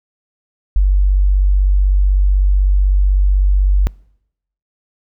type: tone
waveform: sine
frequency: 48 Hz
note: G1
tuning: 36 cents flat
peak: -8 dBFS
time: 0.76-3.87 s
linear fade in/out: 0 ms
effects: noise-tail reverb RT60 0.8 s tail -26 dB re dry